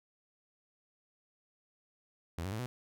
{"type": "tone with pitch steps", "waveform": "sawtooth", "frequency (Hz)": [83.7, 95.59, 109.17, 124.69], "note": ["E2", "G2", "A2", "B2"], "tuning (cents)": [27, -43, -13, 17], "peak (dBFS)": -32, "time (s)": [2.38, 2.66], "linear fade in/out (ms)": 0, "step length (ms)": 70, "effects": []}